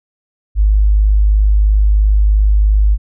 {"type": "tone", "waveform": "sine", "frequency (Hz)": 51.5, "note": "G#1", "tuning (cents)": -14, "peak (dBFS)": -7, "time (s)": [0.55, 2.98], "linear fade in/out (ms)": 50, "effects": []}